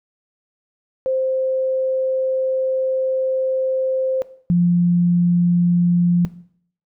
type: tone pair in turn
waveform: sine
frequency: 523.3 / 174.63 Hz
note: C5 / F3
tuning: 0 / 0 cents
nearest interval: octave + perfect fifth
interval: 1900 cents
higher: first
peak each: -17 / -12 dBFS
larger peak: second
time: 1.06-4.22 / 4.5-6.25 s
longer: first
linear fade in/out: 0 ms
effects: noise-tail reverb RT60 0.6 s tail -17 dB re dry